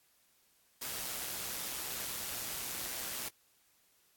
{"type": "noise with amplitude modulation", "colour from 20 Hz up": "white", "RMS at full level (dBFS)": -38, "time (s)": [0.81, 3.29], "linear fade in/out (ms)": 10, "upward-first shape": "sine", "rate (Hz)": 127, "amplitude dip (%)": 35, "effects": ["white hiss -70 dBFS RMS until 4.16 s", "AAC 64 kbps"]}